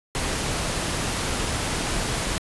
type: noise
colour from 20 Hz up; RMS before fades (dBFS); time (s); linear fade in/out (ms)
pink; -26; 0.15-2.38; 0
effects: resampled to 24000 Hz